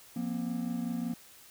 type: chord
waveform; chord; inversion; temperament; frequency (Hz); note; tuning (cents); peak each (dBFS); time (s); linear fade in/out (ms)
triangle; F suspended fourth; none; equal with one note detuned; 174.61 / 236.3 / 261.6; F3 / Bb3 / C4; 0 / +24 / 0; -36 / -31 / -37; 0.16-1.14; 5
effects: white hiss -55 dBFS RMS until 1.5 s